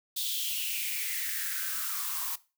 blue noise with high-pass filter sweep, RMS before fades -33 dBFS, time 0.16-2.36 s, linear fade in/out 10 ms, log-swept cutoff 3700 to 950 Hz, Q 5.6, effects noise-tail reverb RT60 0.3 s tail -18 dB re dry

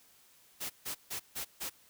white noise bursts, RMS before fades -38 dBFS, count 5, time 0.6-1.7 s, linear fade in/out 20 ms, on 100 ms, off 150 ms, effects white hiss -63 dBFS RMS until 1.89 s

